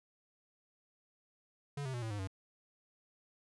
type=tone with pitch steps; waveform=square; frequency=142.6 / 131.52 / 121.31 / 111.88 / 103.19 / 95.17 Hz; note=C#3 / C3 / B2 / A2 / G#2 / F#2; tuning=+49 / +9 / -31 / +29 / -11 / +49 cents; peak=-38 dBFS; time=1.77-2.274 s; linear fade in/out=5 ms; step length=84 ms; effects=resampled to 24000 Hz